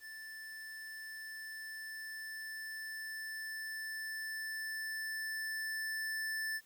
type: tone with level ramp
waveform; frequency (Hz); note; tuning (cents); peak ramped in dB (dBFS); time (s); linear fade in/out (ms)
square; 1760; A6; 0; -47 to -36; 0-6.61; 50
effects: white hiss -66 dBFS RMS until 6.65 s